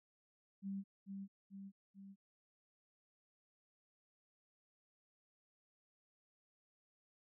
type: tone with echo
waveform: sine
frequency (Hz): 196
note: G3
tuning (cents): 0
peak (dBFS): -40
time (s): 0.62-0.84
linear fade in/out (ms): 50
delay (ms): 440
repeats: 3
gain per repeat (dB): -4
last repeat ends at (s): 2.16
effects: none